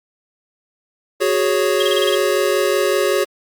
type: chord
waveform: square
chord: F# suspended second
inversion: none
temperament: equal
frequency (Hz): 370 / 415.3 / 554.4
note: F#4 / G#4 / C#5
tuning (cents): 0 / 0 / 0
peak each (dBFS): -20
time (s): 1.2-3.25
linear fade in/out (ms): 20
type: tone bursts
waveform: sine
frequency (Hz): 3239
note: G#7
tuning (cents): -44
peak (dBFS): -18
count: 7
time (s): 1.8-2.151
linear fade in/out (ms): 5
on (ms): 27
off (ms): 27
effects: Opus 48 kbps